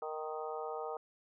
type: harmonic tone with a mistuned harmonic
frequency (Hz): 155.56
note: D#3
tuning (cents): 0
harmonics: 3 / 4 / 5 / 6 / 7 / 8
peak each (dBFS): -41 / -45 / -43 / -48 / -52 / -46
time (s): 0.02-0.97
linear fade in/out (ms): 2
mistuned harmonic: 7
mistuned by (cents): -29
effects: none